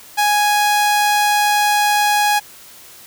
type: tone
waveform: sawtooth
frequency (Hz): 830.6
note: G#5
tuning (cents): 0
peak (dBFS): -9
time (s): 0.17-2.4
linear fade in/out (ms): 20
effects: white hiss -41 dBFS RMS until 3.06 s

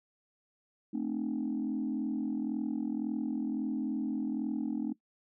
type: chord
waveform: sine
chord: A diminished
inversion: none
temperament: equal with one note detuned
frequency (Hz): 220 / 261.6 / 303.7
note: A3 / C4 / Eb4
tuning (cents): 0 / 0 / -42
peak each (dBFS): -34 / -34 / -34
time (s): 0.93-4.93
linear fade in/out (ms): 10
effects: noise-tail reverb RT60 0.1 s tail -19 dB re dry + tanh soft clip ceiling -25 dBFS

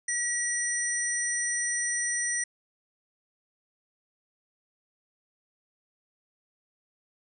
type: tone cluster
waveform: sine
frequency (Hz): 1909 / 5880 / 8740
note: A#6 / F#8 / C#9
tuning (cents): +41 / -12 / -26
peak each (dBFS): -31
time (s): 0.08-2.44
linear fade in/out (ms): 5
effects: none

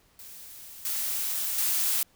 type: noise with level steps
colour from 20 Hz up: blue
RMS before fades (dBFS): -45 / -30 / -26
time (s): 0.19-2.03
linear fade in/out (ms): 2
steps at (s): 0.85 / 1.58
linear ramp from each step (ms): 2
effects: pink hiss -63 dBFS RMS until 2.15 s

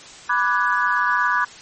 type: chord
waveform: sine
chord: G# half-diminished seventh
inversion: first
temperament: equal with one note detuned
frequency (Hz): 987.8 / 1174.7 / 1480 / 1673.7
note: B5 / D6 / F#6 / G#6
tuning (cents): 0 / 0 / 0 / +13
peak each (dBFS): -22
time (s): 0.29-1.45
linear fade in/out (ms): 10
effects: white hiss -41 dBFS RMS until 1.61 s + MP3 32 kbps

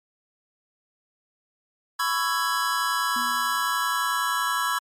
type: chord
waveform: square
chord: C# minor seventh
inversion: third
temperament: just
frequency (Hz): 997.9 / 1108.7 / 1330.5 / 1663.1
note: B5 / C#6 / E6 / G#6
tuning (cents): +18 / 0 / +16 / +2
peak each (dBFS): -29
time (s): 1.99-4.79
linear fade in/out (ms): 10
type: tone with exponential decay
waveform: sine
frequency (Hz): 242.8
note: B3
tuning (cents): -29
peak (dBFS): -33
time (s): 3.16-3.9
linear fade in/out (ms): 2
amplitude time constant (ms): 160
effects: MP3 64 kbps

